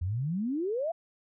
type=exponential sweep; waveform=sine; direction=up; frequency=82 to 698.5 Hz; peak=-28 dBFS; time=0.01-0.92 s; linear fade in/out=10 ms; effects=none